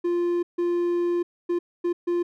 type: tone bursts at uneven times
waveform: triangle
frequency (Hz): 348.3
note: F4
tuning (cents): -5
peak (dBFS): -19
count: 5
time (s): 0.04-0.43 / 0.58-1.23 / 1.49-1.59 / 1.84-1.93 / 2.07-2.23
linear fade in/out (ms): 10
effects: none